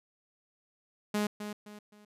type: tone with echo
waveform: sawtooth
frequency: 208.7 Hz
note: G#3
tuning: 9 cents sharp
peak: -24 dBFS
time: 1.14-1.27 s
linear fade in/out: 5 ms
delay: 260 ms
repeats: 3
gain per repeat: -9 dB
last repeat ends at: 2.05 s
effects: resampled to 32000 Hz